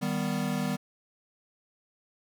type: chord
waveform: square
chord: Eb augmented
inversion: none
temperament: equal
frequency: 155.56 / 196 / 246.9 Hz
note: Eb3 / G3 / B3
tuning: 0 / 0 / 0 cents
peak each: -34 / -32 / -33 dBFS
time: 0.01-0.77 s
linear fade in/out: 20 ms
effects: none